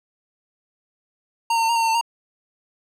square tone with pitch steps, 924 / 912 / 903 / 934 / 914 / 907 / 896 / 931 Hz, A#5 / A#5 / A5 / A#5 / A#5 / A#5 / A5 / A#5, -16 / -38 / +45 / +3 / -34 / -48 / +31 / -2 cents, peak -18 dBFS, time 1.5-2.012 s, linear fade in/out 5 ms, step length 64 ms, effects low-pass 10000 Hz 12 dB/octave

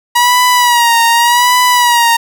sawtooth tone with vibrato, 960 Hz, B5, 49 cents flat, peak -3 dBFS, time 0.15-2.17 s, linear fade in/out 10 ms, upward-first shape sine, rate 0.86 Hz, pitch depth 61 cents each way, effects none

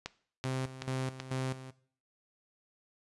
click train, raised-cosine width 0.2 ms, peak -19 dBFS, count 4, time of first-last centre 0.06-1.201 s, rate 2.63 Hz
sawtooth tone with tremolo, 130.81 Hz, C3, in tune, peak -28 dBFS, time 0.44-1.71 s, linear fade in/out 10 ms, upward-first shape square, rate 2.3 Hz, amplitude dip 75%
effects noise-tail reverb RT60 0.5 s tail -17 dB re dry + resampled to 24000 Hz

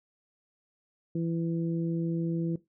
harmonic tone, 166.6 Hz, E3, 19 cents sharp, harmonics 1 / 2 / 3, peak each -29 / -32 / -42 dBFS, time 1.15-2.56 s, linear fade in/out 5 ms, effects noise-tail reverb RT60 0.2 s tail -18 dB re dry

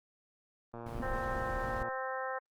click train, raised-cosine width 1 ms, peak -30 dBFS, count 135, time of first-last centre 0.74-1.885 s, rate 117 Hz
brown noise, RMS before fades -40 dBFS, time 0.86-1.83 s, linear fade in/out 5 ms
sine tone with exponential decay, 246.9 Hz, B3, in tune, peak -32 dBFS, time 1-1.08 s, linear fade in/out 0 ms, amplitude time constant 16 ms
harmonic tone, 261.6 Hz, C4, in tune, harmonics 2 / 3 / 4 / 5 / 6 / 7, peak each -39 / -41 / -42 / -43 / -44 / -44 dBFS, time 1.02-2.39 s, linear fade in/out 10 ms
effects Opus 32 kbps

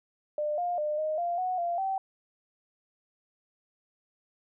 sine tone with pitch steps, 599 / 706 / 602 / 620 / 694 / 737 / 691 / 771 Hz, D5 / F5 / D5 / D#5 / F5 / F#5 / F5 / G5, +34 / +19 / +43 / -6 / -11 / -7 / -19 / -29 cents, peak -27 dBFS, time 0.38-1.98 s, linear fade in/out 2 ms, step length 200 ms, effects none

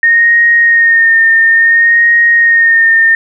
sine tone with vibrato, 1844 Hz, A#6, 19 cents flat, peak -4 dBFS, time 0.03-3.15 s, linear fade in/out 2 ms, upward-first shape sine, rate 0.58 Hz, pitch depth 26 cents each way, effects none

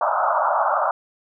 pink band-pass noise, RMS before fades -20 dBFS, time 0.01-0.91 s, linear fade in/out 2 ms, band 590 to 1400 Hz, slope 96 dB/octave, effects none

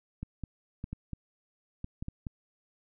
clicks, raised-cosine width 5 ms, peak -24 dBFS, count 9, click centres 0.23 / 0.437 / 0.841 / 0.93 / 1.133 / 1.844 / 2.025 / 2.084 / 2.268 s, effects none

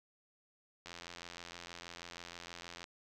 click train, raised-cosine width 0.2 ms, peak -29 dBFS, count 172, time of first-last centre 0.86-2.841 s, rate 86.3 Hz, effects none

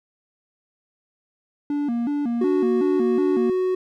triangle tone with vibrato, 261.6 Hz, C4, in tune, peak -19 dBFS, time 1.7-3.5 s, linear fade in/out 2 ms, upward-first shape square, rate 2.7 Hz, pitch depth 180 cents each way
triangle tone, 370 Hz, F#4, in tune, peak -17 dBFS, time 2.41-3.75 s, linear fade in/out 5 ms
effects none

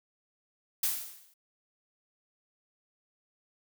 blue noise with exponential decay, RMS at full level -26 dBFS, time 0.83-1.34 s, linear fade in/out 5 ms, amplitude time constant 110 ms, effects none

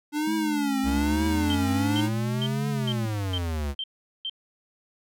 square tone with vibrato, 292.9 Hz, D4, 5 cents flat, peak -25 dBFS, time 0.12-2.1 s, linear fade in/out 50 ms, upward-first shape triangle, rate 1.1 Hz, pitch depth 170 cents each way
sine tone, 214.5 Hz, A3, 44 cents flat, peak -29 dBFS, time 0.27-3.06 s, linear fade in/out 5 ms
square exponential two-way sweep, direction up then down, 65 to 145.1 to 68.3 Hz, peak -27 dBFS, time 0.83-3.75 s, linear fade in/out 50 ms, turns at 2.69 s
sine tone bursts, 3136 Hz, G7, in tune, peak -28 dBFS, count 7, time 1.5-4.296 s, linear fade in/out 2 ms, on 48 ms, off 410 ms
effects none

